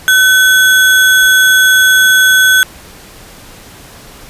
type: tone with sample-and-hold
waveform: sine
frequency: 1518 Hz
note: F#6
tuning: 44 cents sharp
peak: -4 dBFS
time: 0.08-2.63 s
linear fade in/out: 0 ms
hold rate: 4900 Hz
effects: pink hiss -35 dBFS RMS until 4.29 s + resampled to 32000 Hz